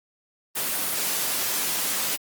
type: noise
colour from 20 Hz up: white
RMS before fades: -26 dBFS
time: 0.55-2.17 s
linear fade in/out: 20 ms
effects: high-pass 150 Hz 12 dB/octave + Opus 24 kbps